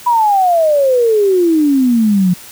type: exponential sweep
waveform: sine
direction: down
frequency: 987.8 to 174.61 Hz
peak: -8 dBFS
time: 0.06-2.34 s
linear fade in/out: 10 ms
effects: white hiss -35 dBFS RMS until 2.51 s